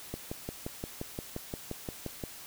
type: click train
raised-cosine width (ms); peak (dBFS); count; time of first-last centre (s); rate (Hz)
2; -22; 13; 0.14-2.238; 5.72
effects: white hiss -47 dBFS RMS until 2.46 s